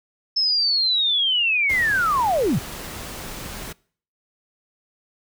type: linear sweep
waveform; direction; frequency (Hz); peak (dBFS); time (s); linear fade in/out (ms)
sine; down; 5274 to 98; -17; 0.36-2.59; 10
type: noise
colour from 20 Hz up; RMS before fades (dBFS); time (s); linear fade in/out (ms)
pink; -34; 1.69-3.73; 10
effects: noise-tail reverb RT60 0.5 s tail -24 dB re dry